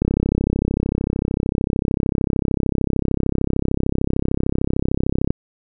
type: click train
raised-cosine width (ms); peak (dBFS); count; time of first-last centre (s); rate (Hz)
3; -5; 177; 0.02-5.305; 33.3
effects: none